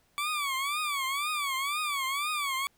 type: tone with vibrato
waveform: 20% pulse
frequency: 1143 Hz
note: D6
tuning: 47 cents flat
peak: -24 dBFS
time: 0.18-2.67 s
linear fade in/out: 0 ms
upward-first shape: triangle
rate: 2 Hz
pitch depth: 160 cents each way
effects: pink hiss -68 dBFS RMS until 2.77 s